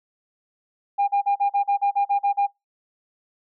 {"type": "tone bursts", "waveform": "sine", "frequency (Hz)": 805, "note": "G5", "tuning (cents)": 46, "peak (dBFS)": -15, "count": 11, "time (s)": [0.98, 2.47], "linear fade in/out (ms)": 20, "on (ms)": 100, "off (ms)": 39, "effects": ["noise-tail reverb RT60 0.2 s tail -26 dB re dry", "tanh soft clip ceiling -15 dBFS"]}